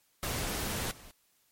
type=noise with level steps; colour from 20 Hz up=pink; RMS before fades=-34 / -52 dBFS; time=0.23-1.11 s; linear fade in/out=0 ms; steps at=0.91 s; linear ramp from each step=2 ms; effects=white hiss -70 dBFS RMS until 1.51 s + MP3 64 kbps